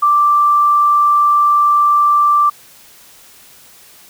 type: tone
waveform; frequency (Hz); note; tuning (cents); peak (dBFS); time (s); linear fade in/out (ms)
sine; 1174.7; D6; 0; -8; 0.02-2.5; 10
effects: white hiss -43 dBFS RMS until 4.09 s